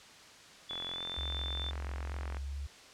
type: tone with pitch glide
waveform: sine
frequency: 3441 to 3548 Hz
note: A7 to A7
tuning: -39 to +14 cents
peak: -37 dBFS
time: 0.69-1.71 s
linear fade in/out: 10 ms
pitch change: +53 cents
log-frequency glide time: 0.9-1.03 s
type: click train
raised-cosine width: 0.5 ms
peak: -28 dBFS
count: 74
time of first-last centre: 0.71-2.369 s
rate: 44 Hz
type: tone with vibrato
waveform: sine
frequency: 69.5 Hz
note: C#2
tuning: 5 cents sharp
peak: -36 dBFS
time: 1.17-2.67 s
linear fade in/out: 10 ms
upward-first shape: sine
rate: 2.3 Hz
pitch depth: 27 cents each way
effects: white hiss -54 dBFS RMS until 2.93 s + low-pass 6000 Hz 12 dB/octave